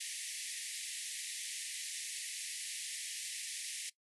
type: band-pass noise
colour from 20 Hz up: white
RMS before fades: -43 dBFS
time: 0-3.9 s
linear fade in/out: 10 ms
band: 1800 to 11000 Hz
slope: 96 dB/octave
effects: noise-tail reverb RT60 0.1 s tail -18 dB re dry